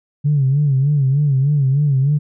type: tone with vibrato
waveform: sine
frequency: 140.1 Hz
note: C#3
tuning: 19 cents sharp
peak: -11 dBFS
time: 0.24-2.19 s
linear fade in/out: 20 ms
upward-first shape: sine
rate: 3.3 Hz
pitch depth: 110 cents each way
effects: tanh soft clip ceiling -7 dBFS